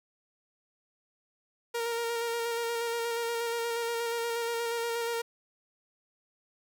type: tone with vibrato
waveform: sawtooth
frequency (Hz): 466.2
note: A#4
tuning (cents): 0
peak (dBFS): -26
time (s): 1.74-5.22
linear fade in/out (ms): 10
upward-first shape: square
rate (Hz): 8.4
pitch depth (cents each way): 17
effects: none